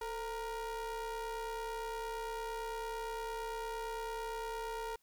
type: ring-modulated tone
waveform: square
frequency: 239.8 Hz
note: A#3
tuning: 49 cents sharp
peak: -36 dBFS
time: 0.01-4.96 s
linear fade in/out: 5 ms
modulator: 685 Hz
effects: white hiss -75 dBFS RMS until 5.02 s